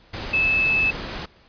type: tone in noise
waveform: sine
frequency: 2613 Hz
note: E7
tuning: 16 cents flat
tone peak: -17 dBFS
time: 0.33-0.91 s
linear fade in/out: 10 ms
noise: pink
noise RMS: -31 dBFS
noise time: 0.13-1.26 s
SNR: +11 dB
effects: pink hiss -54 dBFS RMS until 1.48 s + resampled to 11025 Hz